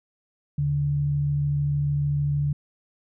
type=tone pair together; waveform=sine; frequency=77.6 / 144.22 Hz; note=D#2 / D3; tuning=-4 / -31 cents; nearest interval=major seventh; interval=1073 cents; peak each=-33 / -21 dBFS; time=0.58-2.53 s; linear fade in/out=5 ms; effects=none